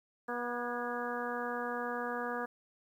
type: harmonic tone with a mistuned harmonic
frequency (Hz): 242.3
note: B3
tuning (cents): -33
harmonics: 1 / 2 / 3 / 4 / 5 / 6 / 7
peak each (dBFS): -42 / -39 / -42 / -43 / -42 / -45 / -42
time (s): 0.28-2.46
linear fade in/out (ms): 10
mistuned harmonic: 7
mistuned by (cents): -37
effects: 11-bit